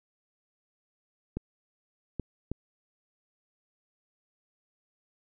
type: clicks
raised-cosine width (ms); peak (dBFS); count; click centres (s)
3; -19; 3; 1.37 / 2.197 / 2.516
effects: none